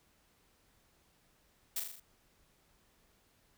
blue noise with echo, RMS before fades -35 dBFS, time 1.76-1.8 s, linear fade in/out 5 ms, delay 40 ms, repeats 5, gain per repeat -4 dB, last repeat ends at 2 s, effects pink hiss -70 dBFS RMS until 3.57 s

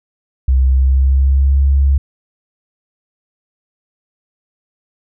sine tone with pitch glide, 65.1 to 68.89 Hz, C2 to C#2, -8 to -10 cents, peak -8 dBFS, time 0.48-1.98 s, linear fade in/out 5 ms, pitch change +98 cents, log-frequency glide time 0.62-1.61 s, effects none

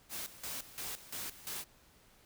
white noise with tremolo, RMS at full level -41 dBFS, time 0.09-1.65 s, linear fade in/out 50 ms, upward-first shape square, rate 2.9 Hz, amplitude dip 80%, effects pink hiss -64 dBFS RMS until 2.25 s

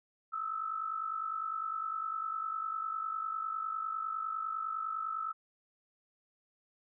sine tone pair together, 1266 / 1315.9 Hz, D#6 / E6, +30 / -3 cents, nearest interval minor second, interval 67 cents, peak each -40 / -35 dBFS, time 0.32-5.33 s, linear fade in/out 20 ms, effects none

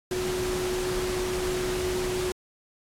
sine tone in noise, 366.2 Hz, F#4, 18 cents flat, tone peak -27 dBFS, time 0.11-2.32 s, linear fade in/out 2 ms, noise pink, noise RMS -33 dBFS, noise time 0.11-2.32 s, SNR +3 dB, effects low-pass 11000 Hz 12 dB/octave + AAC 64 kbps

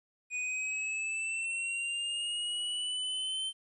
square linear sweep, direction up, 2468 to 3104 Hz, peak -33 dBFS, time 0.3-3.53 s, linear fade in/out 50 ms, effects resampled to 24000 Hz + 12-bit

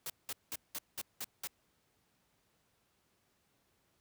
white noise bursts, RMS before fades -40 dBFS, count 7, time 0.06-1.473 s, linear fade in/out 2 ms, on 39 ms, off 190 ms, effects pink hiss -75 dBFS RMS until 4 s + high-pass 60 Hz 12 dB/octave

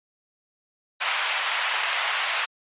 white band-pass noise, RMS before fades -26 dBFS, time 1-2.46 s, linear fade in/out 20 ms, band 750 to 3200 Hz, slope 24 dB/octave, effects resampled to 8000 Hz

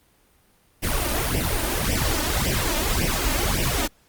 pink noise with flanger, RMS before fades -23 dBFS, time 0.82-3.88 s, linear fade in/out 20 ms, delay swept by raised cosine 0.36 to 3.36 ms, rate 1.8 Hz, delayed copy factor +0.8, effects pink hiss -60 dBFS RMS until 4.08 s + Opus 32 kbps

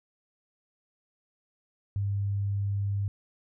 sine tone, 100 Hz, G2, 35 cents sharp, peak -26 dBFS, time 1.96-3.08 s, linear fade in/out 0 ms, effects none

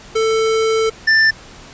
square tone pair in turn, 443.7 / 1774.8 Hz, A4 / A6, +14 / +14 cents, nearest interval 2 octaves, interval 2400 cents, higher second, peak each -14 / -10 dBFS, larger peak second, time 0.15-0.9 / 1.07-1.31 s, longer first, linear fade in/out 10 ms, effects pink hiss -39 dBFS RMS until 1.73 s + resampled to 16000 Hz

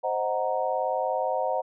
sine chord, C half-diminished seventh, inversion none, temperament equal, 523.3 / 622.3 / 740 / 932.3 Hz, C5 / Eb5 / Gb5 / Bb5, 0 / 0 / 0 / 0 cents, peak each -29 / -30 / -29 / -31 dBFS, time 0.03-1.62 s, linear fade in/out 20 ms, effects none

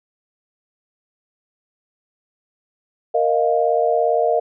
sine chord, Bb suspended fourth, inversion none, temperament just, 466.2 / 621.6 / 699.2 Hz, Bb4 / Eb5 / F5, 0 / -2 / +2 cents, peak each -19 dBFS, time 3.14-4.4 s, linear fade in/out 10 ms, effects none

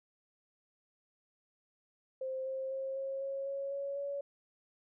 sine tone with pitch steps, 524 / 529.5 / 535 / 540.6 / 546.3 / 552 / 557.7 / 563.6 Hz, C5 / C5 / C5 / C#5 / C#5 / C#5 / C#5 / C#5, +2 / +21 / +38 / -44 / -25 / -7 / +10 / +29 cents, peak -35 dBFS, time 2.21-4.21 s, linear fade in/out 5 ms, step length 250 ms, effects none

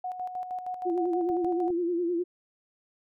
sine tone with tremolo, 733 Hz, F#5, 16 cents flat, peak -30 dBFS, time 0.04-1.71 s, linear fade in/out 5 ms, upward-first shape square, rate 6.4 Hz, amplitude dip 55%
sine tone with vibrato, 346.5 Hz, F4, 14 cents flat, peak -25 dBFS, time 0.85-2.24 s, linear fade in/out 20 ms, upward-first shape sine, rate 9.7 Hz, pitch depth 66 cents each way
clicks, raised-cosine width 2 ms, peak -32 dBFS, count 3, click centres 1.3 / 1.445 / 1.704 s
effects none

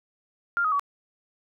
sine tone with pitch steps, 1396.9 / 1259 / 1134.6 Hz, F6 / D#6 / C#6, 0 / +20 / +40 cents, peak -21 dBFS, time 0.57-0.795 s, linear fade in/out 0 ms, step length 75 ms, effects none

